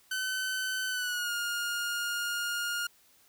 sawtooth tone with pitch glide, 1521 to 1419.1 Hz, F#6 to F6, +47 to +27 cents, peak -27 dBFS, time 0.11-2.87 s, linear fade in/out 5 ms, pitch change -120 cents, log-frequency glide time 0.88-1.33 s, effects white hiss -63 dBFS RMS until 3.28 s

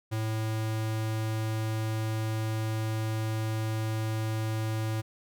square tone, 110 Hz, A2, in tune, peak -29 dBFS, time 0.11-5.02 s, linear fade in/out 20 ms, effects none

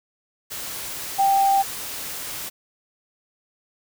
sine tone in noise, 786 Hz, G5, 4 cents sharp, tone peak -15 dBFS, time 1.18-1.63 s, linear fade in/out 20 ms, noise white, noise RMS -32 dBFS, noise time 0.5-2.5 s, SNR +14 dB, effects none

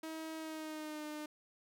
sawtooth tone with pitch glide, 319 to 302.3 Hz, D#4 to D#4, +43 to -50 cents, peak -38 dBFS, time 0.03-1.26 s, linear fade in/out 5 ms, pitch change -93 cents, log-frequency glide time 0.37-1.05 s, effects none

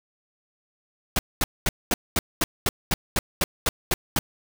pink noise bursts, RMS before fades -22 dBFS, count 13, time 1.16-4.19 s, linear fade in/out 2 ms, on 30 ms, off 220 ms, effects none

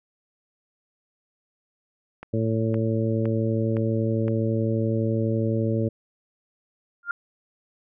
click train, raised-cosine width 0.5 ms, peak -22 dBFS, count 5, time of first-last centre 2.23-4.281 s, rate 1.95 Hz
harmonic tone, 111.9 Hz, A2, 30 cents sharp, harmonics 1 / 2 / 3 / 4 / 5, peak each -24 / -27 / -29 / -30 / -31 dBFS, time 2.33-5.89 s, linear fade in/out 10 ms
sine tone with exponential growth, 1400 Hz, F6, 4 cents sharp, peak -19 dBFS, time 7.03-7.11 s, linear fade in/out 2 ms, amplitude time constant 17 ms
effects none

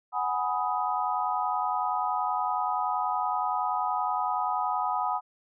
sine chord, G# minor seventh, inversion third, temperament equal with one note detuned, 740 / 830.6 / 987.8 / 1252.4 Hz, F#5 / G#5 / B5 / D#6, 0 / 0 / 0 / +11 cents, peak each -31 dBFS, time 0.12-5.21 s, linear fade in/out 50 ms, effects none

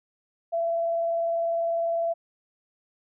sine tone with vibrato, 672 Hz, E5, 33 cents sharp, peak -23 dBFS, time 0.52-2.14 s, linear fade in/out 20 ms, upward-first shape square, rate 20 Hz, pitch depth 15 cents each way, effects none

